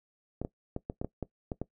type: clicks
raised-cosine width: 2 ms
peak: -20 dBFS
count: 9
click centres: 0.416 / 0.449 / 0.764 / 0.899 / 1.015 / 1.046 / 1.227 / 1.518 / 1.616 s
effects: noise-tail reverb RT60 0.1 s tail -19 dB re dry